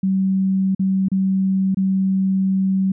sine tone with dropouts, 191.2 Hz, G3, 43 cents flat, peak -15 dBFS, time 0.03-2.92 s, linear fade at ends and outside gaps 5 ms, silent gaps 0.749-0.794 / 1.085-1.116 / 1.746-1.77 s, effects none

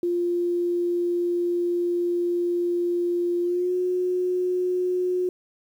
sine tone with pitch glide, 349.2 to 363 Hz, F4 to F#4, 0 to -33 cents, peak -21 dBFS, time 0.03-5.29 s, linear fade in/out 2 ms, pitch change +67 cents, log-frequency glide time 3.43-3.73 s, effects 9-bit

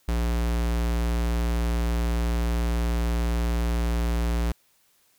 square tone, 58.27 Hz, A#1, in tune, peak -23 dBFS, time 0.08-4.52 s, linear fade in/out 5 ms, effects white hiss -64 dBFS RMS until 5.18 s

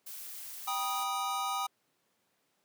blue noise, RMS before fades -44 dBFS, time 0.06-1.04 s, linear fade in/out 10 ms
square chord, G augmented, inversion none, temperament equal with one note detuned, 784 / 968.6 / 1244.5 Hz, G5 / B5 / D#6, 0 / -34 / 0 cents, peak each -37 / -39 / -35 dBFS, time 0.67-1.67 s, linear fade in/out 10 ms
effects pink hiss -75 dBFS RMS until 2.64 s + high-pass 200 Hz 12 dB/octave

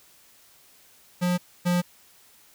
square tone pair in turn, 178.2 / 176.87 Hz, F3 / F3, +35 / +22 cents, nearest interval unison, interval 13 cents, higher first, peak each -22 / -21 dBFS, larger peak second, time 1.21-1.38 / 1.65-1.82 s, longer neither, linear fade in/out 20 ms, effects white hiss -56 dBFS RMS until 2.54 s

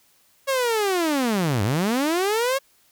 sawtooth linear two-way sweep, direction down then up, 554.4 to 94.2 to 554.4 Hz, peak -16 dBFS, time 0.47-2.59 s, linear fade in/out 20 ms, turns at 1.63 s, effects white hiss -60 dBFS RMS until 2.91 s

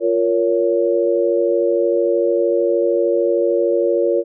sine chord, Bb minor, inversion second, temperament just, 349.6 / 466.2 / 559.4 Hz, F4 / Bb4 / Db5, +2 / 0 / +16 cents, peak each -18 dBFS, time 0-4.24 s, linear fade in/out 50 ms, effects none

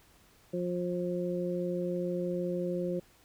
harmonic tone, 177.4 Hz, F3, 27 cents sharp, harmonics 1 / 2 / 3, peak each -34 / -34 / -35 dBFS, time 0.53-3 s, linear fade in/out 10 ms, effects pink hiss -62 dBFS RMS until 3.24 s

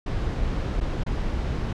brown noise with dropouts, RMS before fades -26 dBFS, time 0.06-1.73 s, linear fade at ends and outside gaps 5 ms, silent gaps 0.803-0.809 / 1.036-1.063 s, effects low-pass 5000 Hz 12 dB/octave

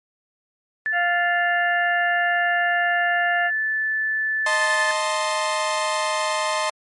sine tone, 1749 Hz, A6, 11 cents flat, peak -20 dBFS, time 0.86-4.91 s, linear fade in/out 0 ms
harmonic tone, 698.5 Hz, F5, in tune, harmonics 1 / 2 / 3 / 4, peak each -22 / -28 / -32 / -34 dBFS, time 0.92-3.51 s, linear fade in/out 50 ms
sawtooth chord, A diminished, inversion second, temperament equal, 622.3 / 880 / 1046.5 Hz, Eb5 / A5 / C6, 0 / 0 / 0 cents, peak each -21 / -23 / -21 dBFS, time 4.46-6.7 s, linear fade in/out 5 ms
effects MP3 48 kbps

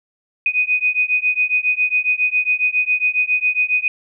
sine beating tone pair, 2489 / 2496.3 Hz, D#7 / D#7, 0 / +5 cents, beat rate 7.3 Hz, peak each -18 dBFS, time 0.46-3.88 s, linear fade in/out 2 ms, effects none

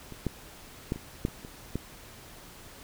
clicks, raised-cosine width 3 ms, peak -28 / -15 / -15 / -27 / -13 / -30 / -28 / -17 dBFS, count 8, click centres 0.123 / 0.267 / 0.921 / 0.96 / 1.251 / 1.284 / 1.449 / 1.756 s, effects pink hiss -49 dBFS RMS until 2.83 s

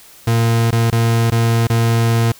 40% pulse tone with dropouts, 115.3 Hz, A#2, 19 cents flat, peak -11 dBFS, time 0.27-2.32 s, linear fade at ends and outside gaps 5 ms, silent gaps 0.708-0.725 / 0.903-0.924 / 1.303-1.319 / 1.671-1.699 s, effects white hiss -43 dBFS RMS until 2.39 s

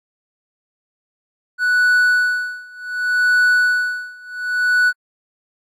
triangle tone with tremolo, 1480 Hz, F#6, in tune, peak -9 dBFS, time 1.58-4.93 s, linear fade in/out 50 ms, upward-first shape sine, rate 0.67 Hz, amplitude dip 95%, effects AAC 64 kbps

